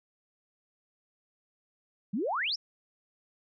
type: exponential sweep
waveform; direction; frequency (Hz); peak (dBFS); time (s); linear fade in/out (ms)
sine; up; 178.4 to 5720; -28; 2.13-2.56; 10
effects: none